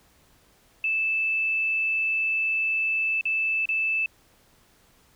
sine tone with dropouts, 2632 Hz, E7, 3 cents flat, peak -22 dBFS, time 0.84-4.06 s, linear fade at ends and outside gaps 2 ms, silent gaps 3.211-3.254 / 3.656-3.689 s, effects pink hiss -60 dBFS RMS until 5.15 s

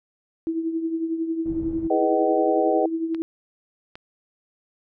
sine tone with tremolo, 326.8 Hz, E4, 15 cents flat, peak -20 dBFS, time 0.47-3.22 s, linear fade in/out 0 ms, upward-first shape triangle, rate 11 Hz, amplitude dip 65%
pink low-pass noise, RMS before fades -36 dBFS, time 1.45-1.88 s, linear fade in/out 10 ms, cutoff 300 Hz, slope 12 dB/octave
sine chord, G# minor seventh, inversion none, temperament equal with one note detuned, 415.3 / 493.9 / 622.3 / 759.5 Hz, G#4 / B4 / D#5 / F#5, 0 / 0 / 0 / +45 cents, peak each -24 dBFS, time 1.9-2.86 s, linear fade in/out 5 ms
clicks, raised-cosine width 0.3 ms, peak -23 dBFS, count 2, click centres 3.147 / 3.955 s
effects none

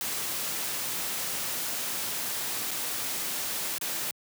white noise with dropouts, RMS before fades -32 dBFS, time 0.01-4.11 s, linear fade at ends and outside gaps 1 ms, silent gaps 2.709-2.713 / 3.782-3.812 s, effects high-pass 100 Hz 12 dB/octave

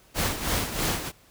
pink noise with tremolo, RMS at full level -25 dBFS, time 0.14-1.12 s, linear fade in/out 50 ms, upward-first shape sine, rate 3.1 Hz, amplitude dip 65%, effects pink hiss -57 dBFS RMS until 1.3 s

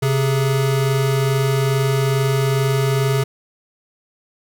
square tone pair together, 132.92 / 421.1 Hz, C3 / G#4, +28 / +24 cents, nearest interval octave + minor sixth, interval 1996 cents, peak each -17 / -23 dBFS, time 0.02-3.24 s, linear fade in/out 10 ms, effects none

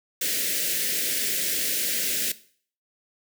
white band-stop noise, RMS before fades -26 dBFS, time 0.21-2.32 s, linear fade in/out 5 ms, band 590 to 1600 Hz, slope 48 dB/octave, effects noise-tail reverb RT60 0.5 s tail -17 dB re dry + high-pass 200 Hz 12 dB/octave

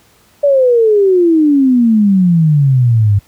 sine exponential sweep, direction down, 583 to 98 Hz, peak -6 dBFS, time 0.43-3.19 s, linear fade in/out 10 ms, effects pink hiss -49 dBFS RMS until 3.27 s + high-pass 60 Hz 12 dB/octave

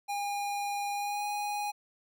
square tone with pitch glide, 812 to 825.7 Hz, G#5 to G#5, -39 to -10 cents, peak -32 dBFS, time 0.08-1.72 s, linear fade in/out 20 ms, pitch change +29 cents, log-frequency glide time 0.92-1.26 s, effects none

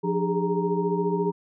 sine tone cluster, 175.1 / 298.9 / 402.3 / 416.7 / 933 Hz, F3 / D4 / G4 / G#4 / A#5, +5 / +31 / +45 / +6 / +1 cents, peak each -27 / -33 / -26 / -29 / -31 dBFS, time 0.03-1.32 s, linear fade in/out 20 ms, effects none

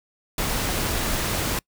pink noise, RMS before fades -25 dBFS, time 0.38-1.59 s, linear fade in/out 2 ms, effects noise-tail reverb RT60 0.1 s tail -26 dB re dry

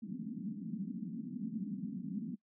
pink band-pass noise, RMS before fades -41 dBFS, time 0.02-2.36 s, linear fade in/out 20 ms, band 180 to 250 Hz, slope 48 dB/octave, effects noise-tail reverb RT60 0.1 s tail -25 dB re dry

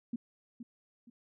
sine tone with echo, 236.8 Hz, A#3, 27 cents sharp, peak -32 dBFS, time 0.13-0.16 s, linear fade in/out 5 ms, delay 470 ms, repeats 2, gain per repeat -10 dB, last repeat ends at 1.1 s, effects none

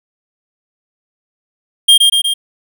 square tone with echo, 3212 Hz, G7, 41 cents sharp, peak -4 dBFS, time 1.88-1.98 s, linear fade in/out 10 ms, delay 120 ms, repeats 3, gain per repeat -3 dB, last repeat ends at 2.34 s, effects none

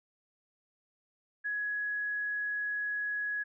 sine tone, 1676 Hz, G#6, 15 cents sharp, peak -31 dBFS, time 1.44-3.44 s, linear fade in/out 20 ms, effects none

